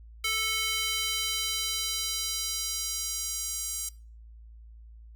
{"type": "tone with high-pass filter sweep", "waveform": "square", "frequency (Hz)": 440, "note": "A4", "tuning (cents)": 0, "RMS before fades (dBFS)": -31, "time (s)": [0.24, 3.89], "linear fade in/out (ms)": 5, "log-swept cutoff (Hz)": [2300, 7300], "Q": 1.5, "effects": ["noise-tail reverb RT60 0.4 s tail -23 dB re dry", "added 56 Hz sine -46 dBFS peak until 5.15 s"]}